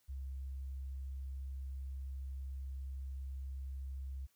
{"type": "tone", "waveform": "sine", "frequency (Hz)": 66.9, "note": "C2", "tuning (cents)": 39, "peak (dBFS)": -40, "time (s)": [0.08, 4.27], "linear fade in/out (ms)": 20, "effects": ["white hiss -75 dBFS RMS until 4.35 s"]}